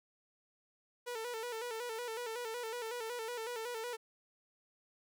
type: tone with vibrato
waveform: sawtooth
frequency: 466.2 Hz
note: A#4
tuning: in tune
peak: -35 dBFS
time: 1.06-3.97 s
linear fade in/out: 20 ms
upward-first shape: square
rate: 5.4 Hz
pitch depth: 76 cents each way
effects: none